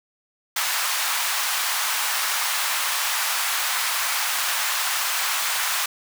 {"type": "high-pass noise", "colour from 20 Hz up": "pink", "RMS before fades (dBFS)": -24, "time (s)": [0.56, 5.86], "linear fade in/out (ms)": 5, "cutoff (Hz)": 910, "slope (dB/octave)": 24, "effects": []}